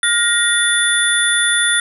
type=tone cluster; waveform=sine; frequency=1425 / 1876 / 3500 / 9710 Hz; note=F6 / A#6 / A7 / D#9; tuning=+34 / +11 / -10 / -43 cents; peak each=-18 dBFS; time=0.03-1.8 s; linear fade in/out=2 ms; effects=none